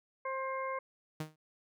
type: harmonic tone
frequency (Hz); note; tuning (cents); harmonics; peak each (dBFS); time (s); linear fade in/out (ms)
530; C5; +22; 1 / 2 / 3 / 4; -38 / -37 / -48 / -44; 0.25-0.79; 5
type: tone with exponential decay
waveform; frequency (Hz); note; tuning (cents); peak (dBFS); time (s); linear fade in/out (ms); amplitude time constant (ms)
sawtooth; 155.56; D#3; 0; -30; 1.2-1.36; 5; 34
effects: none